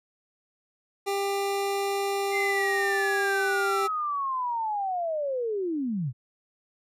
25% pulse tone with pitch glide, 397.3 to 394.1 Hz, G4 to G4, +23 to +9 cents, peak -22 dBFS, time 1.06-3.88 s, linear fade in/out 20 ms, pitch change -14 cents, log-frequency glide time 2.09-3.29 s
sine linear sweep, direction down, 2100 to 111.1 Hz, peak -26 dBFS, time 2.31-6.13 s, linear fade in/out 50 ms
effects resampled to 32000 Hz

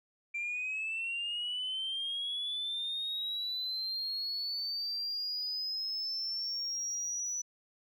sine linear sweep, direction up, 2355 to 5950 Hz, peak -32 dBFS, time 0.34-7.42 s, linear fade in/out 10 ms, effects tanh soft clip ceiling -30 dBFS

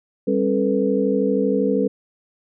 sine tone cluster, 198.1 / 270.9 / 436.1 / 488.7 Hz, G3 / C#4 / A4 / B4, +18 / -40 / -15 / -18 cents, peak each -22 dBFS, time 0.27-1.88 s, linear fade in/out 10 ms, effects none

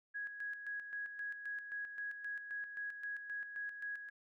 sine tone with tremolo, 1661.2 Hz, G#6, in tune, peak -39 dBFS, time 0.14-4.1 s, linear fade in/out 20 ms, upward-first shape square, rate 3.8 Hz, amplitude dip 55%, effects none

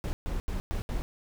brown noise bursts at uneven times, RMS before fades -31 dBFS, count 5, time 0.04-0.13 / 0.26-0.4 / 0.48-0.6 / 0.71-0.82 / 0.89-1.02 s, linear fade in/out 0 ms, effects none

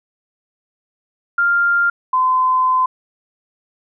sine tone pair in turn, 1396.9 / 1024.9 Hz, F6 / C6, 0 / -36 cents, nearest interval perfect fourth, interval 536 cents, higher first, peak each -12 dBFS, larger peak neither, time 1.38-1.9 / 2.13-2.86 s, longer second, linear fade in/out 5 ms, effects none

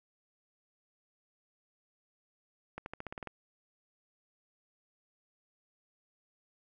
accelerating click train, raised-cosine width 0.5 ms, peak -25 dBFS, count 9, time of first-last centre 2.78-3.273 s, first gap 81 ms, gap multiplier 0.92, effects none

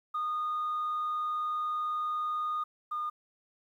sine tone pair in turn, 1229 / 1217.7 Hz, D#6 / D#6, -22 / -38 cents, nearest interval unison, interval 16 cents, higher first, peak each -28 / -30 dBFS, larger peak first, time 0.14-2.64 / 2.91-3.1 s, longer first, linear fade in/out 10 ms, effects tanh soft clip ceiling -27 dBFS + 11-bit

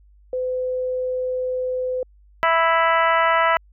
sine tone, 508 Hz, B4, 49 cents sharp, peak -21 dBFS, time 0.33-2.03 s, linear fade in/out 2 ms
harmonic tone, 329.6 Hz, E4, in tune, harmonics 2 / 3 / 4 / 5 / 6 / 7 / 8 / 9, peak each -21 / -20 / -20 / -27 / -23 / -34 / -34 / -34 dBFS, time 2.43-3.57 s, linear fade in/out 0 ms
effects added 50 Hz sine -49 dBFS peak until 3.72 s

